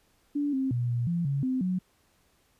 sine tone with pitch steps, 289.1 / 265.5 / 121.2 / 119.9 / 171.4 / 139.2 / 258.1 / 183.7 Hz, D4 / C4 / B2 / A#2 / F3 / C#3 / C4 / F#3, -27 / +25 / -32 / +49 / -32 / +8 / -23 / -12 cents, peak -25 dBFS, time 0.35-1.79 s, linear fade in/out 10 ms, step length 180 ms, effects pink hiss -67 dBFS RMS until 2.59 s + resampled to 32000 Hz

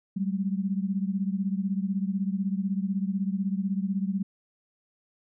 sine beating tone pair, 190 / 206 Hz, F#3 / G#3, +46 / -14 cents, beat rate 16 Hz, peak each -27 / -30 dBFS, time 0.16-4.23 s, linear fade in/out 10 ms, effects none

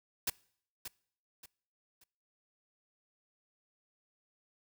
white noise with echo, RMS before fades -32 dBFS, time 0.27-0.3 s, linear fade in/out 5 ms, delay 580 ms, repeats 3, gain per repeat -10 dB, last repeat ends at 2.04 s, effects noise-tail reverb RT60 0.6 s tail -24 dB re dry

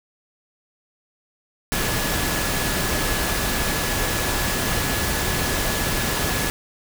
sine tone in noise, 1700 Hz, G#6, 40 cents sharp, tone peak -32 dBFS, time 1.72-6.5 s, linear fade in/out 0 ms, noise pink, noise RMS -23 dBFS, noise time 1.72-6.5 s, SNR -12 dB, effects none

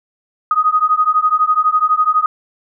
sine beating tone pair, 1243 / 1255 Hz, D#6 / D#6, -2 / +15 cents, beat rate 12 Hz, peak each -14 dBFS, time 0.51-2.26 s, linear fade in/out 2 ms, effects none

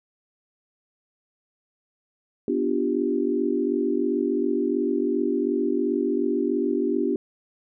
sine chord, G dominant seventh, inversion first, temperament equal, 246.9 / 293.7 / 349.2 / 392 Hz, B3 / D4 / F4 / G4, 0 / 0 / 0 / 0 cents, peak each -27 / -26 / -27 / -26 dBFS, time 2.48-7.16 s, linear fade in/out 2 ms, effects none

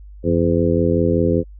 harmonic tone with a mistuned harmonic, 85.2 Hz, F2, 42 cents flat, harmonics 1 / 2 / 3 / 4 / 5 / 6, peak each -21 / -21 / -21 / -21 / -21 / -21 dBFS, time 0.23-1.44 s, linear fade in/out 50 ms, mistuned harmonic 1, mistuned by +120 cents, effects added 50 Hz sine -36 dBFS peak until 1.59 s

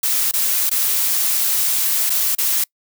blue noise with dropouts, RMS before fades -18 dBFS, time 0.03-2.64 s, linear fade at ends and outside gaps 5 ms, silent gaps 0.313-0.336 / 0.695-0.712 / 2.097-2.101 / 2.351-2.383 s, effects noise-tail reverb RT60 0.1 s tail -26 dB re dry

